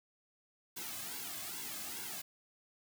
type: noise with flanger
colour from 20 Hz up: white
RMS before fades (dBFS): -43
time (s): 0.76-2.22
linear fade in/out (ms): 10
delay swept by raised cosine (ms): 1.6 to 2.18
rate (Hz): 2.4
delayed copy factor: -0.8
effects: none